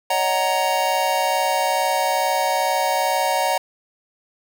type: chord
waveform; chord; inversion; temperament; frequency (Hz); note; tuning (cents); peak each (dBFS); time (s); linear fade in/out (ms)
square; D# minor seventh; third; just; 560 / 622.3 / 746.7 / 933.4; C#5 / D#5 / F#5 / A#5; +18 / 0 / +16 / +2; -26 / -27 / -23 / -23; 0.1-3.58; 5
effects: none